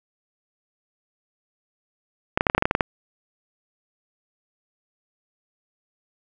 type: clicks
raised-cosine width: 0.5 ms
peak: -3 dBFS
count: 11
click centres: 2.375 / 2.409 / 2.468 / 2.499 / 2.549 / 2.58 / 2.624 / 2.655 / 2.711 / 2.751 / 2.808 s
effects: none